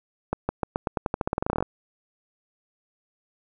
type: accelerating click train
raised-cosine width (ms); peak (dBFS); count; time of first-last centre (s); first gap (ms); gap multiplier
1; -10; 20; 0.33-1.626; 160; 0.89
effects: none